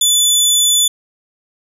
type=tone; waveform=20% pulse; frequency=3480 Hz; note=A7; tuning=20 cents flat; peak=-4 dBFS; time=0.01-0.88 s; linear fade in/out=5 ms; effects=none

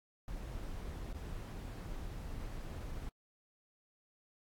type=noise with dropouts; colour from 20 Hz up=brown; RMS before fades=-43 dBFS; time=0.28-3.09 s; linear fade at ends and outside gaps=1 ms; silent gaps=1.129-1.145 s; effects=AAC 64 kbps

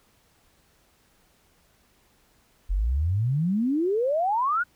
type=exponential sweep; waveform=sine; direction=up; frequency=42.5 to 1502 Hz; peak=-21 dBFS; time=2.69-4.64 s; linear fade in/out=20 ms; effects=pink hiss -63 dBFS RMS until 4.75 s

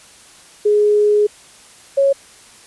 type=tone pair in turn; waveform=sine; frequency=417.3 / 551.6 Hz; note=G#4 / C#5; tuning=+8 / -9 cents; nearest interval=perfect fourth; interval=483 cents; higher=second; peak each=-10 dBFS; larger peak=neither; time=0.65-1.27 / 1.97-2.13 s; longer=first; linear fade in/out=10 ms; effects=white hiss -44 dBFS RMS until 2.66 s + resampled to 24000 Hz

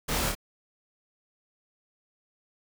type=noise with echo; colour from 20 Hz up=pink; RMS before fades=-30 dBFS; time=0.08-0.3 s; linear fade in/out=10 ms; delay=26 ms; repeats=2; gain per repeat=-2 dB; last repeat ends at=0.352 s; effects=none

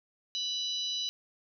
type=harmonic tone; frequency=987.8 Hz; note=B5; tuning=in tune; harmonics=3 / 4 / 5 / 6; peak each=-36 / -33 / -43 / -43 dBFS; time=0.35-1.09 s; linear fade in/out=0 ms; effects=none

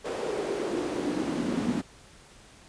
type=noise with high-pass filter sweep; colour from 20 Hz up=brown; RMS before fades=-30 dBFS; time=0.04-1.82 s; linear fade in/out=20 ms; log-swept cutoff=480 to 220 Hz; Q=4.1; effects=pink hiss -53 dBFS RMS until 2.68 s + resampled to 22050 Hz

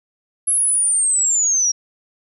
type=linear sweep; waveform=sine; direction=down; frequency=11000 to 5588 Hz; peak=-14 dBFS; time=0.47-1.72 s; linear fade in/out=10 ms; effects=none

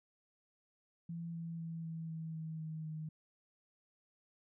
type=tone with pitch steps; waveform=sine; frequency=168 / 166.26 / 164.54 / 162.84 / 161.16 / 159.49 / 157.84 / 156.21 Hz; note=E3 / E3 / E3 / E3 / E3 / D#3 / D#3 / D#3; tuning=+33 / +15 / -3 / -21 / -39 / +43 / +25 / +7 cents; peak=-40 dBFS; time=1.09-3.09 s; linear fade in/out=5 ms; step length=250 ms; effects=none

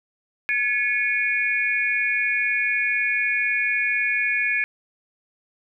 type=tone cluster; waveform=sine; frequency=1704 / 2198 / 2442 Hz; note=G#6 / C#7 / D#7; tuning=+44 / -15 / -33 cents; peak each=-24 dBFS; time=0.49-4.64 s; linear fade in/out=0 ms; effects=none

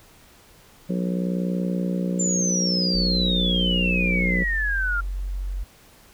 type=harmonic tone; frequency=60.6 Hz; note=B1; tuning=32 cents flat; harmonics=3 / 4 / 5 / 6 / 7 / 8 / 9; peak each=-23 / -33 / -34 / -37 / -37 / -36 / -35 dBFS; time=0.89-4.44 s; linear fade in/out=10 ms
type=exponential sweep; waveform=sine; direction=down; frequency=7280 to 1375 Hz; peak=-22 dBFS; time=2.19-5.01 s; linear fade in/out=10 ms
type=tone; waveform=sine; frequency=46.25 Hz; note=F#1; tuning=in tune; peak=-25 dBFS; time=2.94-5.64 s; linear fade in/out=10 ms
effects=pink hiss -52 dBFS RMS until 6.13 s

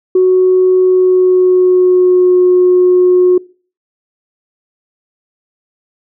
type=tone with pitch glide; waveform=sine; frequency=370 to 362.6 Hz; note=F#4 to F#4; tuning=0 to -35 cents; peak=-4 dBFS; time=0.15-3.38 s; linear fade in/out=5 ms; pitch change=-35 cents; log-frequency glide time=0.8-2.38 s; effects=noise-tail reverb RT60 0.4 s tail -23 dB re dry + tanh soft clip ceiling -1 dBFS

